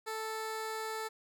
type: tone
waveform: 15% pulse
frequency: 440 Hz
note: A4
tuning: in tune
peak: -30 dBFS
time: 0.06-1.09 s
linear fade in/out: 20 ms
effects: none